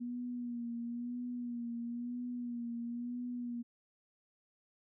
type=tone with vibrato; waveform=sine; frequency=240 Hz; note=B3; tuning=49 cents flat; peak=-37 dBFS; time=0-3.63 s; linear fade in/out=20 ms; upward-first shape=sine; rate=1 Hz; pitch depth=39 cents each way; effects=none